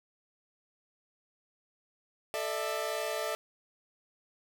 sawtooth chord, A suspended fourth, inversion none, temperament equal with one note detuned, 440 / 597.3 / 659.3 Hz, A4 / D5 / E5, 0 / +29 / 0 cents, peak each -34 / -32 / -32 dBFS, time 2.34-3.35 s, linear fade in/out 0 ms, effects none

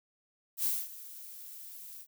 violet noise with ADSR envelope, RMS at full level -29 dBFS, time 0.57-2.07 s, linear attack 76 ms, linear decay 230 ms, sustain -18 dB, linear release 68 ms, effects none

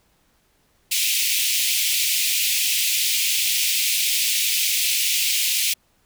pink high-pass noise, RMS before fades -21 dBFS, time 0.91-5.74 s, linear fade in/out 10 ms, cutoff 2300 Hz, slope 48 dB/octave, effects pink hiss -63 dBFS RMS until 6.05 s

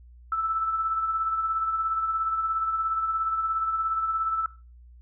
sine tone with tremolo, 1318.5 Hz, E6, in tune, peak -22 dBFS, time 0.32-4.46 s, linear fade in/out 2 ms, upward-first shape sine, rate 17 Hz, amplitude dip 45%, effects noise-tail reverb RT60 0.3 s tail -17 dB re dry + added 60 Hz sine -47 dBFS peak until 5.01 s

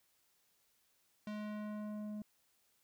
square tone with low-pass filter sweep, 210.9 Hz, G#3, 27 cents sharp, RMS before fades -43 dBFS, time 1.27-2.22 s, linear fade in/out 2 ms, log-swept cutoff 4500 to 430 Hz, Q 0.73, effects white hiss -75 dBFS RMS until 2.83 s

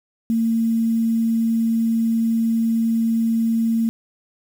sine tone with quantisation, 227.4 Hz, A#3, 43 cents flat, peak -16 dBFS, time 0.3-3.89 s, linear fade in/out 0 ms, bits 7, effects none

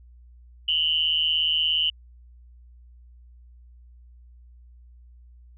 sine tone with amplitude modulation, 2960 Hz, F#7, in tune, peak -16 dBFS, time 0.68-1.9 s, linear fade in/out 5 ms, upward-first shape sine, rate 157 Hz, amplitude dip 90%, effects added 60 Hz sine -47 dBFS peak until 5.57 s

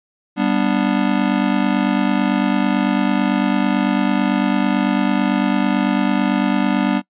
square chord, G major, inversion none, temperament just, 196 / 245 / 294 Hz, G3 / B3 / D4, 0 / -14 / +2 cents, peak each -20 dBFS, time 0.36-7.02 s, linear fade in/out 50 ms, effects noise-tail reverb RT60 0.1 s tail -22 dB re dry + resampled to 8000 Hz

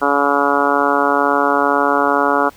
harmonic tone, 142.2 Hz, C#3, 45 cents sharp, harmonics 2 / 3 / 4 / 5 / 6 / 7 / 8 / 9 / 10, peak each -21 / -21 / -21 / -21 / -21 / -21 / -21 / -21 / -21 dBFS, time 0.01-2.5 s, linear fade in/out 20 ms, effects pink hiss -46 dBFS RMS until 2.56 s

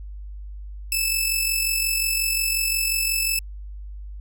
10% pulse tone with amplitude modulation, 2625 Hz, E7, 8 cents flat, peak -10 dBFS, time 0.92-3.39 s, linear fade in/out 2 ms, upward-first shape sine, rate 45.6 Hz, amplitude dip 45%, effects added 50 Hz sine -33 dBFS peak until 4.2 s

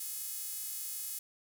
sawtooth tone with high-pass filter, 425.3 Hz, G#4, 41 cents sharp, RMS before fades -40 dBFS, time 0-1.19 s, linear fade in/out 5 ms, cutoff 10000 Hz, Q 0.85, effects none

